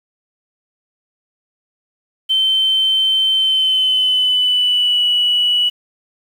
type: tone with pitch glide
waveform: sine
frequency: 3093 to 2943 Hz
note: G7 to F#7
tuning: -24 to -10 cents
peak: -11 dBFS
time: 2.29-5.7 s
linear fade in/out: 20 ms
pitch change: -86 cents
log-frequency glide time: 3.36-5.03 s
effects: tanh soft clip ceiling -7 dBFS + 7-bit